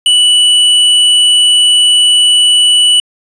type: tone with hard clipping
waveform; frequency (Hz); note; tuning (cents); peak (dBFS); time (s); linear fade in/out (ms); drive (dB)
triangle; 2960; F#7; 0; -6; 0.06-3; 2; 16
effects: resampled to 22050 Hz